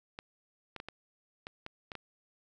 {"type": "clicks", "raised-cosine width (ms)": 0.3, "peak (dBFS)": -25, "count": 8, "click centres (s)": [0.189, 0.763, 0.801, 0.886, 1.469, 1.664, 1.918, 1.953], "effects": []}